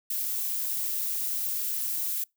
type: noise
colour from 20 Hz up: violet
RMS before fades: -30 dBFS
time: 0.1-2.24 s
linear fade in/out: 5 ms
effects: noise-tail reverb RT60 0.2 s tail -26 dB re dry